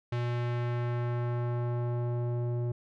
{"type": "tone with low-pass filter sweep", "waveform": "square", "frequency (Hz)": 120.5, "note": "B2", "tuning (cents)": -42, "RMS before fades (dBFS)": -31, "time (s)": [0.12, 2.72], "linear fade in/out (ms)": 5, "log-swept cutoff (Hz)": [3300, 500], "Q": 0.88, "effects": []}